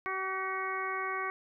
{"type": "harmonic tone with a mistuned harmonic", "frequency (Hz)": 380, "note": "F#4", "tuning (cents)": 46, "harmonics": [1, 2, 3, 4, 5, 6], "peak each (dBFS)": [-40, -42, -35, -41, -40, -40], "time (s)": [0.06, 1.3], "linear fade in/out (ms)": 0, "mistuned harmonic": 6, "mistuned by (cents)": -54, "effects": []}